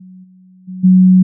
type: tone with level steps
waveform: sine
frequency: 185 Hz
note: F#3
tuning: in tune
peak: -34 / -41 / -24 / -4 dBFS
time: 0-1.23 s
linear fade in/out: 10 ms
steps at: 0.23 / 0.67 / 0.83 s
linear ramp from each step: 20 ms
effects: none